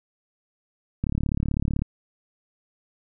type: click train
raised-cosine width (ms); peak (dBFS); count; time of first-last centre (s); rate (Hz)
5; -12; 29; 1.04-1.82; 35.9
effects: none